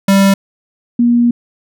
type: tone pair in turn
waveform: square / sine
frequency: 196 / 238.6 Hz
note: G3 / A#3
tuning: 0 / +41 cents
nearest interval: minor third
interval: 341 cents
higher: second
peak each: -7 dBFS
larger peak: neither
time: 0.08-0.34 / 0.99-1.31 s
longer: second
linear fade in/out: 5 ms
effects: none